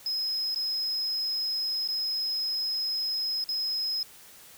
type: tone with dropouts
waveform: triangle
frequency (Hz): 5110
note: D#8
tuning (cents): +45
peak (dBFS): -26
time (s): 0.06-4.03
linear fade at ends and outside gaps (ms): 2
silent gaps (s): 0.547-0.559 / 1.877-1.886 / 3.441-3.489
effects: white hiss -51 dBFS RMS until 4.57 s